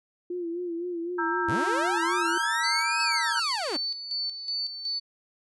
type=tone with vibrato; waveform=sine; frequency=345.9 Hz; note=F4; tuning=17 cents flat; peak=-29 dBFS; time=0.3-2.38 s; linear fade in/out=5 ms; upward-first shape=sine; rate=3.9 Hz; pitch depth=66 cents each way
type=chord; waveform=sine; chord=E diminished; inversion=second; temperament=equal with one note detuned; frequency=932.3 / 1318.5 / 1593.5 Hz; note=Bb5 / E6 / G6; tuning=0 / 0 / +28 cents; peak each=-30 dBFS; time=1.18-3.4 s; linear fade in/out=10 ms
type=linear two-way sweep; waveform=sawtooth; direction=up then down; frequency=73.42 to 2598 to 243.3 Hz; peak=-25 dBFS; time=1.48-3.77 s; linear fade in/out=10 ms; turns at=3.02 s
type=tone with tremolo; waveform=sine; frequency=4501 Hz; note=C#8; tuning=26 cents sharp; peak=-27 dBFS; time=2.63-5 s; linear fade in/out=20 ms; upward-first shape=square; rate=2.7 Hz; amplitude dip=60%
effects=resampled to 24000 Hz